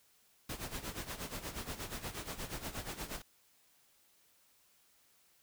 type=noise with tremolo; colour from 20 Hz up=pink; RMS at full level=-40 dBFS; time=0.49-3.22 s; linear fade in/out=5 ms; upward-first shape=sine; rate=8.4 Hz; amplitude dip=75%; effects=white hiss -69 dBFS RMS until 5.42 s

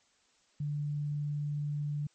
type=tone; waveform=sine; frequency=146.83 Hz; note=D3; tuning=in tune; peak=-31 dBFS; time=0.6-2.07 s; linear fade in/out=5 ms; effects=white hiss -69 dBFS RMS until 2.14 s + MP3 32 kbps

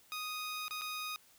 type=tone with dropouts; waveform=15% pulse; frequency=1244.5 Hz; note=D#6; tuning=in tune; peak=-32 dBFS; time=0.12-1.16 s; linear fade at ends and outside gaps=0 ms; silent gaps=0.681-0.709 / 0.812-0.818 s; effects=white hiss -64 dBFS RMS until 1.38 s

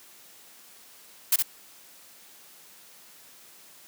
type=noise with echo; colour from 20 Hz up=blue; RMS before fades=-20 dBFS; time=1.32-1.36 s; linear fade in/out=5 ms; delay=65 ms; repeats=1; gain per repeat=-4 dB; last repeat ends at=1.425 s; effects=white hiss -52 dBFS RMS until 3.87 s + high-pass 150 Hz 12 dB/octave

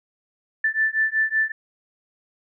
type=beating tone pair; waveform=sine; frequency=1760 / 1765.3 Hz; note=A6 / A6; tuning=0 / +5 cents; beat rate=5.3 Hz; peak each=-22 / -22 dBFS; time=0.64-1.52 s; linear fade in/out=5 ms; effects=none

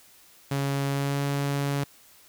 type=tone with pitch glide; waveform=sawtooth; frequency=139.1 to 141.12 Hz; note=C#3 to C#3; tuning=+6 to +31 cents; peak=-21 dBFS; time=0.51-1.84 s; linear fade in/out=5 ms; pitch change=+25 cents; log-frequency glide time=0.89-1.22 s; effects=white hiss -55 dBFS RMS until 2.28 s

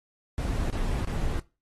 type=noise bursts; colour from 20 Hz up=brown; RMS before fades=-28 dBFS; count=3; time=0.38-1.394 s; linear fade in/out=0 ms; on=320 ms; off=27 ms; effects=noise-tail reverb RT60 0.3 s tail -21 dB re dry + AAC 32 kbps

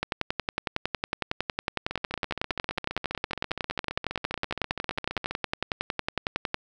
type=two click trains; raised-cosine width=0.3 ms; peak=-16 / -10 dBFS; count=52 / 72; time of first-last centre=1.91-5.31 / 0.03-6.544 s; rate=15 / 10.9 Hz; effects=none

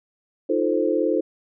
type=chord; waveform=sine; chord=F dominant seventh; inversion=third; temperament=equal; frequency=311.1 / 349.2 / 440 / 523.3 Hz; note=Eb4 / F4 / A4 / C5; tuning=0 / 0 / 0 / 0 cents; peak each=-24 dBFS; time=0.49-1.21 s; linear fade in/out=10 ms; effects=none

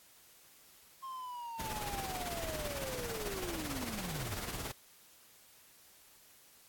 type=linear sweep; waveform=triangle; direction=down; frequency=1073 to 87.31 Hz; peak=-39 dBFS; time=1.02-4.37 s; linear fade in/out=20 ms
type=noise with tremolo; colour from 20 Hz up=pink; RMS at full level=-39 dBFS; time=1.59-4.72 s; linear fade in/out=10 ms; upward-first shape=sine; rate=18 Hz; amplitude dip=50%
effects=white hiss -61 dBFS RMS until 6.68 s + AAC 64 kbps

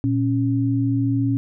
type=tone pair together; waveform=sine; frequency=116.7 / 275.6 Hz; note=A#2 / C#4; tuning=+2 / -10 cents; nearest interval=octave + minor third; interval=1488 cents; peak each=-20 dBFS; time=0.04-1.37 s; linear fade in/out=0 ms; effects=none

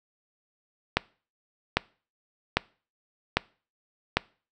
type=click train; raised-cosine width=0.3 ms; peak=-4 dBFS; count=5; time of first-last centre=0.97-4.17 s; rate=1.25 Hz; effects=noise-tail reverb RT60 0.4 s tail -23 dB re dry

